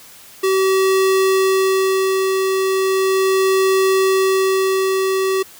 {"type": "tone with tremolo", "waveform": "square", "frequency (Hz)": 382.1, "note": "G4", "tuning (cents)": -44, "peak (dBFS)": -13, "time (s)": [0.43, 5.43], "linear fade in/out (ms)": 10, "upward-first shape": "sine", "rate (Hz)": 0.37, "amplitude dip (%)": 30, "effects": ["white hiss -42 dBFS RMS until 5.59 s"]}